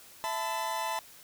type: chord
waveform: 40% pulse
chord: E suspended fourth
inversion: none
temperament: equal with one note detuned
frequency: 659.3 / 880 / 1009.1 Hz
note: E5 / A5 / B5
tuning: 0 / 0 / +37 cents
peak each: -38 / -33 / -34 dBFS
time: 0.24-0.99 s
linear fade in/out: 0 ms
effects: white hiss -53 dBFS RMS until 1.23 s